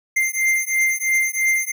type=beating tone pair; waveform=square; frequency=2093 / 2096 Hz; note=C7 / C7; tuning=0 / +2 cents; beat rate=3 Hz; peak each=-21 dBFS; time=0.16-1.72 s; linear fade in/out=10 ms; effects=none